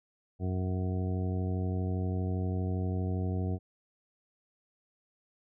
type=harmonic tone; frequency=92.5 Hz; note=F#2; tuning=in tune; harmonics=1 / 2 / 3 / 4 / 5 / 7 / 8; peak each=-30 / -36 / -40 / -42 / -44 / -47 / -48 dBFS; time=0.39-3.59 s; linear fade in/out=50 ms; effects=none